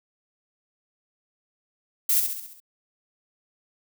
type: noise with echo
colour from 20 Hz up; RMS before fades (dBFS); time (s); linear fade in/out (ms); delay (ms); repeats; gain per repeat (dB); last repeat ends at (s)
violet; -21; 2.09-2.2; 5; 67; 6; -5; 2.602
effects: none